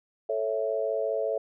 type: chord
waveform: sine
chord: A major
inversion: none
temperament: equal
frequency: 440 / 554.4 / 659.3 Hz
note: A4 / C#5 / E5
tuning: 0 / 0 / 0 cents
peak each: -30 dBFS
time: 0.29-1.38 s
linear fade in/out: 5 ms
effects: none